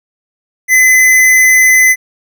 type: tone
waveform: square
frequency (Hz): 2027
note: B6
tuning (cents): +45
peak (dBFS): -5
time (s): 0.68-1.96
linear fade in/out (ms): 50
effects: none